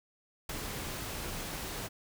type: noise with ADSR envelope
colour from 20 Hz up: pink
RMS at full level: -36 dBFS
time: 0.49-1.89 s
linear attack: 5 ms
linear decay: 14 ms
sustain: -3 dB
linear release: 31 ms
effects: none